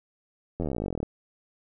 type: slowing click train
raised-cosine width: 2 ms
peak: -17 dBFS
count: 25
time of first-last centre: 0.6-1.03 s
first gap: 11 ms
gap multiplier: 1.04
effects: none